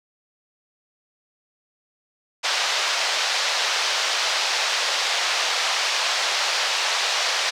white band-pass noise, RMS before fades -23 dBFS, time 2.43-7.51 s, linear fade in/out 20 ms, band 550 to 5400 Hz, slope 24 dB/octave, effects none

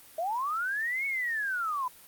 sine linear two-way sweep, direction up then down, 622.3 to 2229 to 979 Hz, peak -28 dBFS, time 0.18-1.88 s, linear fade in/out 5 ms, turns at 1.06 s, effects white hiss -53 dBFS RMS until 2.07 s + Opus 32 kbps

